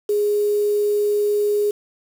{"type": "tone with quantisation", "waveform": "sine", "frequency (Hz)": 414.5, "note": "G#4", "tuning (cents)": -3, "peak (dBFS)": -16, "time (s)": [0.09, 1.71], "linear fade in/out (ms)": 5, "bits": 6, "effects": []}